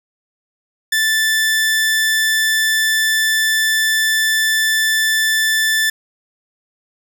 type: tone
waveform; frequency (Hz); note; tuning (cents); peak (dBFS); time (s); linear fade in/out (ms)
sawtooth; 1760; A6; 0; -10; 0.92-5.9; 5
effects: none

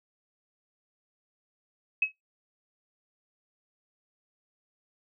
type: tone with exponential decay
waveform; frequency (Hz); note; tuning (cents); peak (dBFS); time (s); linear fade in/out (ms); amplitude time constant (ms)
sine; 2566; E7; -47; -18; 2.02-2.12; 5; 20
effects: noise-tail reverb RT60 0.2 s tail -26 dB re dry

